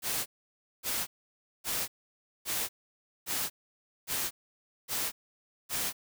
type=noise bursts; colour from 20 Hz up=white; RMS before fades=-32 dBFS; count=8; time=0.02-5.93 s; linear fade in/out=50 ms; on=240 ms; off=570 ms; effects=none